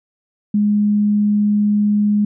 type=tone; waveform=sine; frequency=207.7 Hz; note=G#3; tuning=in tune; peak=-12 dBFS; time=0.54-2.25 s; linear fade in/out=5 ms; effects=none